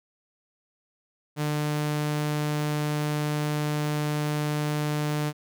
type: tone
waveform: sawtooth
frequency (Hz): 149.6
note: D3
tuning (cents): +32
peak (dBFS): -21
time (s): 1.36-5.33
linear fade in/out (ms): 50
effects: none